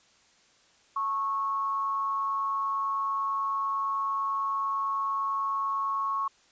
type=tone with amplitude modulation; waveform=sine; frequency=1100 Hz; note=C#6; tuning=14 cents flat; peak=-24 dBFS; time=0.96-6.28 s; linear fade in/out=5 ms; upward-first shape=sine; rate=209 Hz; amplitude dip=50%; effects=white hiss -62 dBFS RMS until 6.51 s + resampled to 16000 Hz